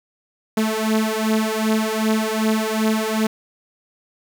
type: beating tone pair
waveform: sawtooth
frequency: 217.4 / 220 Hz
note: A3 / A3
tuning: -21 / 0 cents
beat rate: 2.6 Hz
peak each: -17 dBFS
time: 0.57-3.27 s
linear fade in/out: 5 ms
effects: 7-bit